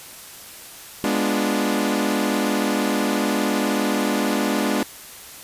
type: chord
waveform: sawtooth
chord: G# diminished seventh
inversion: none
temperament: equal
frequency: 207.7 / 246.9 / 293.7 / 349.2 Hz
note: G#3 / B3 / D4 / F4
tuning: 0 / 0 / 0 / 0 cents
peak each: -20 / -21 / -20 / -25 dBFS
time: 1.04-4.83 s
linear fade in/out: 0 ms
effects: white hiss -40 dBFS RMS until 5.43 s + resampled to 32000 Hz